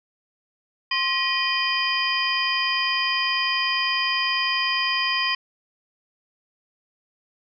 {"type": "tone cluster", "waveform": "sine", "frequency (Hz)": [1058, 1908, 2463, 3095, 4905], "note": ["C6", "A#6", "D#7", "G7", "D#8"], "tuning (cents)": [19, 40, -18, -23, -26], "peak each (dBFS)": -27, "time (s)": [0.91, 5.35], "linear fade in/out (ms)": 5, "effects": []}